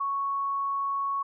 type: tone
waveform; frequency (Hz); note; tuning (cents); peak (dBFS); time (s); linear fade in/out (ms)
sine; 1108.7; C#6; 0; -26; 0-1.23; 10
effects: none